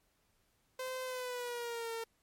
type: tone with pitch glide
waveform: sawtooth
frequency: 515 to 456.2 Hz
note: C5 to A#4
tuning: -28 to -37 cents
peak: -34 dBFS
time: 0.79-2.04 s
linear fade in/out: 5 ms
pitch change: -209 cents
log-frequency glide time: 1.04-1.92 s
effects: pink hiss -75 dBFS RMS until 2.22 s + MP3 64 kbps